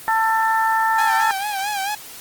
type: harmonic tone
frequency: 445.3 Hz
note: A4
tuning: 21 cents sharp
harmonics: 2 / 3 / 4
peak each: -17 / -23 / -22 dBFS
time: 0.08-1.31 s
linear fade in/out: 0 ms
type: tone with vibrato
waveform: sawtooth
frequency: 807 Hz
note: G#5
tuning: 50 cents flat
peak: -18 dBFS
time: 0.98-1.95 s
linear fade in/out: 5 ms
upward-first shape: sine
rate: 4.5 Hz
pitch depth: 83 cents each way
effects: white hiss -38 dBFS RMS until 2.2 s + Opus 24 kbps